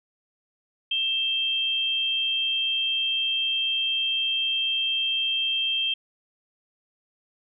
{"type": "tone pair together", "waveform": "sine", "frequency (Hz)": [2653, 3182], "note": ["E7", "G7"], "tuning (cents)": [10, 25], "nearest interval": "minor third", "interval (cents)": 315, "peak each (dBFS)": [-30, -23], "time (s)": [0.91, 5.94], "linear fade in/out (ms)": 5, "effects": []}